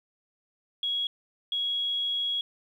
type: tone pair in turn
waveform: sine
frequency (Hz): 3322 / 3322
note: G#7 / G#7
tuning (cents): 0 / 0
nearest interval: unison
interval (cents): 0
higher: neither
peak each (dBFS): -26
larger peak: neither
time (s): 0.83-1.07 / 1.52-2.41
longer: second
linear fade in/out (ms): 2
effects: 10-bit